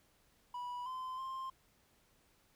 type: tone with pitch steps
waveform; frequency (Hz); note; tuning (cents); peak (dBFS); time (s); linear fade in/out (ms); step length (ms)
triangle; 980 / 1030 / 1053; B5 / C6 / C6; -14 / -28 / +11; -38; 0.54-1.5; 5; 320
effects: pink hiss -71 dBFS RMS until 2.55 s